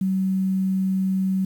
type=tone with quantisation; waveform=sine; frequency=190 Hz; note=F#3; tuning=46 cents sharp; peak=-19 dBFS; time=0.01-1.45 s; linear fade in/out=5 ms; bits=8; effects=none